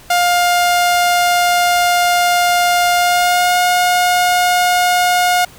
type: tone with pitch glide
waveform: sawtooth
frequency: 706 to 717.5 Hz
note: F5 to F5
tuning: +19 to +47 cents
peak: -7 dBFS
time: 0.1-5.45 s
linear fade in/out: 5 ms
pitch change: +28 cents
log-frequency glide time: 2.96-3.59 s
effects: pink hiss -41 dBFS RMS until 5.58 s